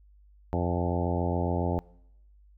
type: harmonic tone with a mistuned harmonic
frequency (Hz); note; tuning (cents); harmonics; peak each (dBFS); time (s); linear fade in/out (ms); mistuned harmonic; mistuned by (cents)
87.31; F2; 0; 1 / 2 / 3 / 4 / 5 / 6 / 7 / 8 / 9 / 10; -29 / -32 / -34 / -35 / -36 / -37 / -37 / -38 / -39 / -39; 0.53-1.79; 0; 9; +29
effects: noise-tail reverb RT60 0.8 s tail -23 dB re dry + added 50 Hz sine -54 dBFS peak until 2.57 s